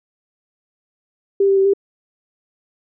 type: tone with pitch steps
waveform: sine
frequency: 395.1 / 391.3 / 387 / 396.5 Hz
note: G4 / G4 / G4 / G4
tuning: +14 / -3 / -22 / +20 cents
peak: -11 dBFS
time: 1.4-1.736 s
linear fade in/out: 5 ms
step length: 84 ms
effects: none